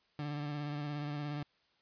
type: tone with vibrato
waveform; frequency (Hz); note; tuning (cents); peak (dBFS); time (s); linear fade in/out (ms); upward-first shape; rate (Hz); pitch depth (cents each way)
30% pulse; 146.83; D3; 0; -34; 0.19-1.43; 2; triangle; 17; 36
effects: white hiss -72 dBFS RMS until 1.81 s + resampled to 11025 Hz